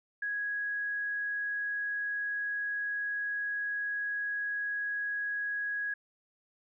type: tone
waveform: sine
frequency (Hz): 1661.2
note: G#6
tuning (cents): 0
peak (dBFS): -31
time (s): 0.22-5.94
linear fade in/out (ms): 5
effects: none